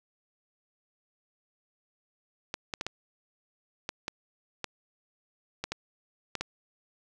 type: clicks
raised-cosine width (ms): 0.2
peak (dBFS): -15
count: 11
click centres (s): 2.541 / 2.738 / 2.811 / 2.866 / 3.891 / 4.081 / 4.643 / 5.64 / 5.72 / 6.353 / 6.41
effects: none